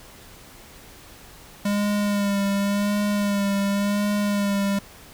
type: tone with vibrato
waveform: square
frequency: 202.5 Hz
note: G#3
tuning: 43 cents flat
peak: -21 dBFS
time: 1.65-4.79 s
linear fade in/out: 5 ms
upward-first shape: sine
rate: 0.91 Hz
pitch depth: 30 cents each way
effects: pink hiss -46 dBFS RMS until 5.13 s